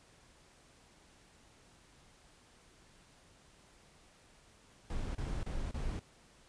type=noise bursts; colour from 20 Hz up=brown; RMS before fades=-37 dBFS; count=4; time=4.9-5.993 s; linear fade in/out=2 ms; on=250 ms; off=31 ms; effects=pink hiss -63 dBFS RMS until 6.48 s + resampled to 22050 Hz